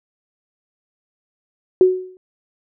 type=tone with exponential decay; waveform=sine; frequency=370 Hz; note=F#4; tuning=in tune; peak=-5 dBFS; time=1.81-2.17 s; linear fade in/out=1 ms; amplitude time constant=78 ms; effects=none